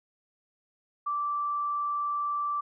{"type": "tone", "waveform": "sine", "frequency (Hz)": 1168, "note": "D6", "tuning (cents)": -10, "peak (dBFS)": -27, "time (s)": [1.06, 2.61], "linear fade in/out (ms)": 10, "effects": []}